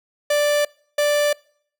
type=tone pair in turn; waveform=45% pulse; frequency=587.3 / 587.3 Hz; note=D5 / D5; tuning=0 / 0 cents; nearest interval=unison; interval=0 cents; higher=neither; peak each=-16 / -16 dBFS; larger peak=neither; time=0.3-0.65 / 0.98-1.33 s; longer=neither; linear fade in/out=5 ms; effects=noise-tail reverb RT60 0.6 s tail -25 dB re dry